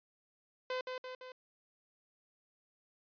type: tone with echo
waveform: sawtooth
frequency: 510 Hz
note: C5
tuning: 44 cents flat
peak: -31 dBFS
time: 0.7-0.81 s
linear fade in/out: 2 ms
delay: 170 ms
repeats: 3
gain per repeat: -4 dB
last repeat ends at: 1.32 s
effects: resampled to 11025 Hz